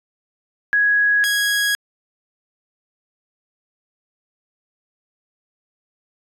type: tone pair in turn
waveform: sine / sawtooth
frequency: 1665 / 1656.7 Hz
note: G#6 / G#6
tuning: +4 / -5 cents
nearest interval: unison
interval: 9 cents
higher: first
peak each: -13 dBFS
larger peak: neither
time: 0.73-1.24 / 1.24-1.75 s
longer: neither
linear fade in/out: 0 ms
effects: resampled to 32000 Hz